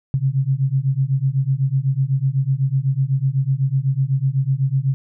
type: beating tone pair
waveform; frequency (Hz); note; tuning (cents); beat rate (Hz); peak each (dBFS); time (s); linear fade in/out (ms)
sine; 130.81 / 138.81; C3 / C#3; 0 / +3; 8; -19; 0.14-4.94; 0
effects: none